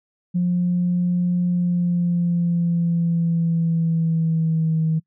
sine tone with pitch glide, 177.2 to 159.7 Hz, F3 to D#3, +25 to +45 cents, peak -16 dBFS, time 0.34-5 s, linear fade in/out 20 ms, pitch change -180 cents, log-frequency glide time 1.47-4.84 s, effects noise-tail reverb RT60 0.1 s tail -26 dB re dry + tanh soft clip ceiling -12 dBFS

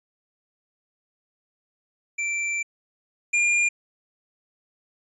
square tone pair in turn, 2345 / 2407 Hz, D7 / D7, -3 / +42 cents, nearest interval unison, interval 45 cents, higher second, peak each -25 / -19 dBFS, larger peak second, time 2.18-2.63 / 3.33-3.69 s, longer first, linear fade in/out 10 ms, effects resampled to 24000 Hz

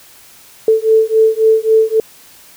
sine beating tone pair, 440 / 443.7 Hz, A4 / A4, 0 / +14 cents, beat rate 3.7 Hz, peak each -11 dBFS, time 0.68-2 s, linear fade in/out 2 ms, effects white hiss -42 dBFS RMS until 2.56 s

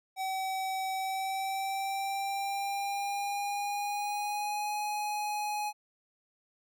square tone with pitch glide, 763 to 836.9 Hz, G5 to G#5, -47 to +13 cents, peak -32 dBFS, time 0.16-5.73 s, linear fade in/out 50 ms, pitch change +160 cents, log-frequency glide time 0.93-4.76 s, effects none

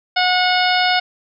harmonic tone, 729 Hz, F#5, 26 cents flat, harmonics 1 / 2 / 3 / 4 / 5 / 6 / 7, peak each -17 / -20 / -22 / -23 / -24 / -25 / -25 dBFS, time 0.16-1 s, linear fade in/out 10 ms, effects none

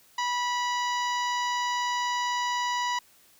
harmonic tone, 978 Hz, B5, 17 cents flat, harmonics 1 / 2 / 3 / 4 / 5 / 6 / 7, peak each -27 / -33 / -37 / -39 / -41 / -43 / -44 dBFS, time 0.18-2.99 s, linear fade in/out 5 ms, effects white hiss -59 dBFS RMS until 3.39 s

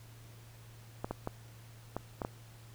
clicks, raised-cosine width 1 ms, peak -21 dBFS, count 6, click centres 1.045 / 1.11 / 1.274 / 1.966 / 2.218 / 2.249 s, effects added 114 Hz sine -52 dBFS peak until 2.74 s + pink hiss -59 dBFS RMS until 2.74 s

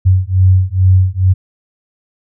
sine beating tone pair, 92.2 / 94.5 Hz, F#2 / F#2, -6 / +37 cents, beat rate 2.3 Hz, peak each -10 dBFS, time 0.05-1.34 s, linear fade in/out 20 ms, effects none

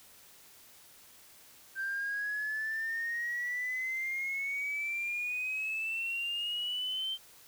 sine exponential sweep, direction up, 1563 to 3136 Hz, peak -31 dBFS, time 1.75-7.18 s, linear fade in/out 50 ms, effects tanh soft clip ceiling -28 dBFS + white hiss -57 dBFS RMS until 7.47 s

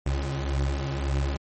30% pulse beating tone pair, 67.6 / 69.4 Hz, C#2 / C#2, -43 / +3 cents, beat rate 1.8 Hz, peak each -27 / -24 dBFS, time 0.06-1.37 s, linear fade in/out 5 ms, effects MP3 32 kbps

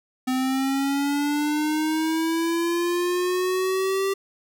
square linear sweep, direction up, 255.2 to 392 Hz, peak -22 dBFS, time 0.27-4.14 s, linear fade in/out 10 ms, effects none

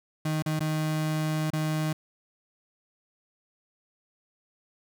35% pulse tone with dropouts, 155.56 Hz, D#3, in tune, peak -24 dBFS, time 0.25-1.93 s, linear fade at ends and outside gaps 5 ms, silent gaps 0.424-0.46 / 0.594-0.605 / 1.504-1.532 s, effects none

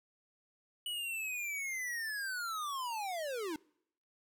square linear sweep, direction down, 2960 to 291.7 Hz, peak -37 dBFS, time 0.86-3.56 s, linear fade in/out 2 ms, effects noise-tail reverb RT60 0.7 s tail -25 dB re dry

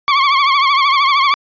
sawtooth tone with vibrato, 1108.7 Hz, C#6, in tune, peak -6 dBFS, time 0.08-1.34 s, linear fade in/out 0 ms, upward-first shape triangle, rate 13 Hz, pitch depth 100 cents each way, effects resampled to 11025 Hz

